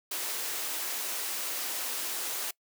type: high-pass noise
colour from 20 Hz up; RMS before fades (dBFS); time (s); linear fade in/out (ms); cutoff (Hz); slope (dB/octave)
white; -34; 0.11-2.51; 5; 290; 24
effects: noise-tail reverb RT60 0.1 s tail -23 dB re dry